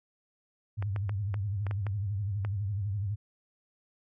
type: tone with vibrato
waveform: sine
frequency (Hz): 100.6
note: G2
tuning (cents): +45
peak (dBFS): -29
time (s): 0.77-3.16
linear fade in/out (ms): 20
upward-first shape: sine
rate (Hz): 12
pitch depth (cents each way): 120
type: clicks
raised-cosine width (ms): 0.5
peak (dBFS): -24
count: 8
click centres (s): 0.825 / 0.962 / 1.094 / 1.342 / 1.667 / 1.711 / 1.867 / 2.449
effects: none